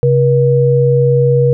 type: tone pair together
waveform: sine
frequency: 134.74 / 479.8 Hz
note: C#3 / A#4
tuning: -49 / +50 cents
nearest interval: octave + minor seventh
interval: 2199 cents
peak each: -10 dBFS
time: 0.03-1.53 s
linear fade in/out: 0 ms
effects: none